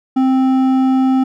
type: tone with hard clipping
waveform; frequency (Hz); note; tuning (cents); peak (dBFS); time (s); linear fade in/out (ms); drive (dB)
sine; 262.1; C4; +3; -12; 0.16-1.24; 10; 8
effects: none